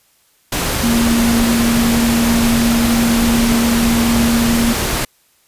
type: tone in noise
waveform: sine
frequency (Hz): 233.1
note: A#3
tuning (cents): 0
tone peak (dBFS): -12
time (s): 0.83-4.73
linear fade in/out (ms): 5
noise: pink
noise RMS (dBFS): -18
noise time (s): 0.52-5.05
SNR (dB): +3
effects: white hiss -56 dBFS RMS until 5.47 s + resampled to 32000 Hz